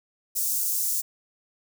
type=high-pass noise; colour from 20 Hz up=white; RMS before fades=-26 dBFS; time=0.35-1.02 s; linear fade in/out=20 ms; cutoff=6100 Hz; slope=24 dB/octave; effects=none